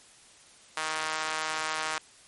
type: tone with high-pass filter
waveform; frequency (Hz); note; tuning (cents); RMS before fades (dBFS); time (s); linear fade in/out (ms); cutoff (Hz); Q
sawtooth; 156.9; D#3; +15; -32; 0.77-1.98; 2; 1100; 1.2
effects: white hiss -55 dBFS RMS until 2.27 s + MP3 48 kbps